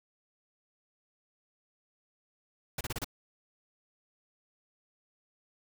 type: noise bursts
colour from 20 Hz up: pink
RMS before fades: -35 dBFS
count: 5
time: 2.78-3.045 s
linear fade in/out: 5 ms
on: 29 ms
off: 30 ms
effects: none